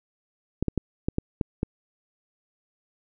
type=clicks; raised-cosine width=3 ms; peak=-11 dBFS; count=7; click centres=0.626 / 0.683 / 0.777 / 1.085 / 1.184 / 1.412 / 1.631 s; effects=none

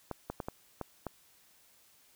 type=clicks; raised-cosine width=1 ms; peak=-22 dBFS; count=6; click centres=0.113 / 0.3 / 0.402 / 0.485 / 0.813 / 1.067 s; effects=white hiss -64 dBFS RMS until 2.15 s

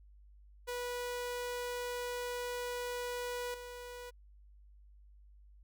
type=tone with level steps; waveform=sawtooth; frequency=489.2 Hz; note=B4; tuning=16 cents flat; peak=-33 / -41 dBFS; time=0.67-4.11 s; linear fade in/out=20 ms; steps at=3.54 s; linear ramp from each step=2 ms; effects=added 50 Hz sine -56 dBFS peak until 5.63 s

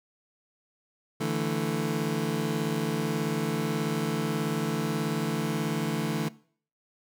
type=chord; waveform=25% pulse; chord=D suspended second; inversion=none; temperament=just; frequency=146.83 / 165.19 / 220.2 Hz; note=D3 / E3 / A3; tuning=0 / +4 / +2 cents; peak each=-28 / -28 / -28 dBFS; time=1.2-6.29 s; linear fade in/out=10 ms; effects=noise-tail reverb RT60 0.5 s tail -20 dB re dry

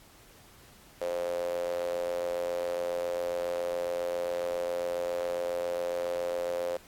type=tone with high-pass filter; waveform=sawtooth; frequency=87.31 Hz; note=F2; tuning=in tune; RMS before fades=-32 dBFS; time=1.01-6.77 s; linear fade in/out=5 ms; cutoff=520 Hz; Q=9.7; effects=pink hiss -56 dBFS RMS until 6.87 s + AAC 64 kbps

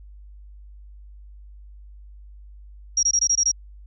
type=tone bursts; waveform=sine; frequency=5650 Hz; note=F8; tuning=19 cents sharp; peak=-16 dBFS; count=7; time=2.97-3.516 s; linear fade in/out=5 ms; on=60 ms; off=21 ms; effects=added 50 Hz sine -41 dBFS peak until 3.86 s

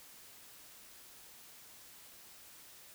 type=silence; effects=white hiss -56 dBFS RMS until 2.94 s

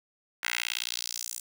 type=tone with high-pass filter sweep; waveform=10% pulse; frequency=59 Hz; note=A#1; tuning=22 cents sharp; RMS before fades=-34 dBFS; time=0.43-1.4 s; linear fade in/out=5 ms; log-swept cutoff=1800 to 8000 Hz; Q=1.9; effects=none

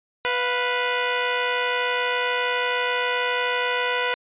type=tone pair together; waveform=10% pulse; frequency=493.9 / 704.8 Hz; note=B4 / F5; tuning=0 / +16 cents; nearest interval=tritone; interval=616 cents; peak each=-13 / -22 dBFS; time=0.25-4.14 s; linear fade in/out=0 ms; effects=resampled to 8000 Hz

